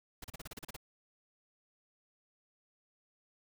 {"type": "noise bursts", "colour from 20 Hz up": "pink", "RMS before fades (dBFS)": -45, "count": 10, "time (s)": [0.22, 0.765], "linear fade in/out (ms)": 5, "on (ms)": 23, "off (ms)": 35, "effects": []}